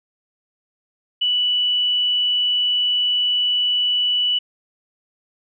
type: tone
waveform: sine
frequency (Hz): 2960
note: F#7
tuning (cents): 0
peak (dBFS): -16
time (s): 1.21-4.39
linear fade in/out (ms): 10
effects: none